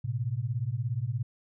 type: beating tone pair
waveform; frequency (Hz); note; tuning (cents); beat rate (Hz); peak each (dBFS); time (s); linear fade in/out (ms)
sine; 110.9 / 127.9; A2 / C3; +14 / -39; 17; -31; 0.04-1.23; 10
effects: none